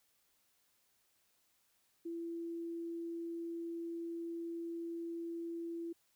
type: tone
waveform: sine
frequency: 336.1 Hz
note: E4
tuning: 34 cents sharp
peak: -39 dBFS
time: 2.05-5.93 s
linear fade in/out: 10 ms
effects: white hiss -75 dBFS RMS until 6.15 s